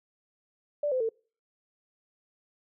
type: tone with pitch steps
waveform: sine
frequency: 586 / 513.1 / 449.3 Hz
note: D5 / C5 / A4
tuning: -4 / -34 / +36 cents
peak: -25 dBFS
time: 0.83-1.091 s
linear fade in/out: 5 ms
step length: 87 ms
effects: noise-tail reverb RT60 0.4 s tail -26 dB re dry